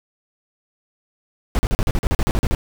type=noise bursts; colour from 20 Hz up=brown; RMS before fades=-17 dBFS; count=13; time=1.55-2.549 s; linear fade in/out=0 ms; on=39 ms; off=41 ms; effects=none